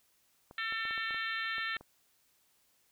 clicks, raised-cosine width 1 ms, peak -36 dBFS, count 10, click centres 0.511 / 0.724 / 0.853 / 0.909 / 0.978 / 1.108 / 1.145 / 1.582 / 1.765 / 1.81 s
harmonic tone, 448.3 Hz, A4, 32 cents sharp, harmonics 3 / 4 / 5 / 6 / 7 / 8 / 9, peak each -40 / -36 / -42 / -45 / -45 / -46 / -47 dBFS, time 0.58-1.77 s, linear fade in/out 2 ms
effects white hiss -71 dBFS RMS until 2.91 s

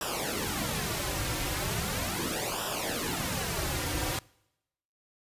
pink noise with flanger, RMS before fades -32 dBFS, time 0.01-4.19 s, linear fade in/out 2 ms, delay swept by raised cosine 0.46 to 4.76 ms, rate 0.38 Hz, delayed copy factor -0.8, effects noise-tail reverb RT60 0.9 s tail -25 dB re dry + resampled to 32000 Hz

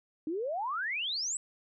sine exponential sweep, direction up, 297.6 to 8180 Hz, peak -31 dBFS, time 0.27-1.37 s, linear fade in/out 2 ms, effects none

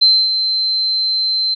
sine tone with ADSR envelope, 4100 Hz, C8, 36 cents flat, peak -6 dBFS, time 0.01-1.55 s, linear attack 15 ms, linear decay 260 ms, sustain -8 dB, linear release 16 ms, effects none

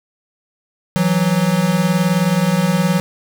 square beating tone pair, 164.81 / 183.81 Hz, E3 / F#3, 0 / -11 cents, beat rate 19 Hz, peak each -18 / -16 dBFS, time 0.96-3 s, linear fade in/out 0 ms, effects none

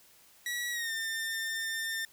sawtooth tone with pitch glide, 1931 to 1801.7 Hz, B6 to A6, -39 to +41 cents, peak -29 dBFS, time 0.46-2.05 s, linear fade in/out 2 ms, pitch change -120 cents, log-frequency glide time 0.71-0.92 s, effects white hiss -60 dBFS RMS until 2.12 s

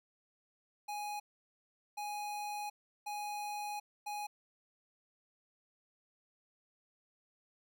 square tone bursts at uneven times, 830.6 Hz, G#5, in tune, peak -39 dBFS, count 4, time 0.88-1.2 / 1.97-2.7 / 3.06-3.8 / 4.06-4.27 s, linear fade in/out 10 ms, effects none

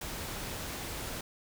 pink noise, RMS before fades -39 dBFS, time 0.01-1.21 s, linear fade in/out 5 ms, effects none

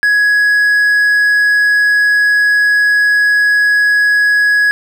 triangle tone, 1672 Hz, G#6, 11 cents sharp, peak -6 dBFS, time 0.03-4.71 s, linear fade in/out 0 ms, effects none

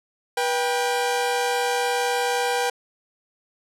sawtooth tone pair together, 485.9 / 790 Hz, B4 / G5, -28 / +13 cents, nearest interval minor sixth, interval 841 cents, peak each -20 dBFS, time 0.37-2.7 s, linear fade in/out 5 ms, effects low-pass 12000 Hz 12 dB/octave

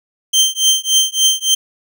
25% pulse tone with tremolo, 3136 Hz, G7, in tune, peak -4 dBFS, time 0.33-1.55 s, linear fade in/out 10 ms, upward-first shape triangle, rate 3.5 Hz, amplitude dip 100%, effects none

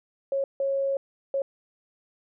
sine tone bursts at uneven times, 548 Hz, C#5, 20 cents flat, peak -23 dBFS, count 3, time 0.32-0.44 / 0.6-0.97 / 1.34-1.42 s, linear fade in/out 2 ms, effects none

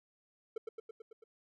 triangle tone with echo, 445.4 Hz, A4, 21 cents sharp, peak -33 dBFS, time 0.56-0.58 s, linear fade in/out 5 ms, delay 110 ms, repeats 6, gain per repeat -3 dB, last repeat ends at 1.24 s, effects none

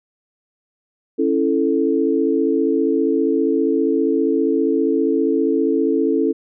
sine chord, A major, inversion first, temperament just, 275 / 330 / 440 Hz, C#4 / E4 / A4, -14 / +2 / 0 cents, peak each -19 dBFS, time 1.18-6.33 s, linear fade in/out 20 ms, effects none

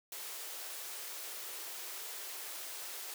white high-pass noise, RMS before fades -44 dBFS, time 0.12-3.14 s, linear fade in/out 2 ms, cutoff 330 Hz, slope 96 dB/octave, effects none

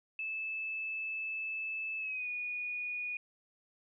sine tone with pitch glide, 2620 to 2459 Hz, E7 to D#7, -11 to -21 cents, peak -35 dBFS, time 0.19-3.17 s, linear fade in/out 2 ms, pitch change -110 cents, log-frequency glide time 1.98-2.28 s, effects none

